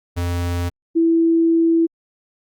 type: tone pair in turn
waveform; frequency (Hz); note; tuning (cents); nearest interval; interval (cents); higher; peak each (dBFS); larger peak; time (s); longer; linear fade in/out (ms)
square / sine; 87.31 / 330.6; F2 / E4; 0 / +5; octave + major seventh; 2305; second; -20 / -12; second; 0.16-0.7 / 0.95-1.87; second; 20
effects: Opus 48 kbps